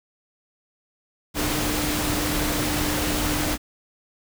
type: tone in noise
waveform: sine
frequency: 300 Hz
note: D4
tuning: 37 cents sharp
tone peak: -28 dBFS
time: 1.34-3.58 s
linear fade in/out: 50 ms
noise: pink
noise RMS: -25 dBFS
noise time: 1.34-3.58 s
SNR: -6 dB
effects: none